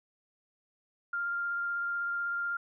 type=tone with vibrato; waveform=sine; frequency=1396.9 Hz; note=F6; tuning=in tune; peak=-30 dBFS; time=1.13-2.57 s; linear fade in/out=5 ms; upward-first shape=sine; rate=16 Hz; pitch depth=8 cents each way; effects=none